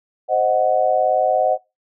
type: chord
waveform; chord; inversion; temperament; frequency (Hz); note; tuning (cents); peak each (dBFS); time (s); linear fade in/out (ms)
sine; C diminished; none; equal; 523.3 / 622.3 / 740; C5 / Eb5 / Gb5; 0 / 0 / 0; -21 / -18 / -17; 0.28-1.58; 50
effects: noise-tail reverb RT60 0.2 s tail -19 dB re dry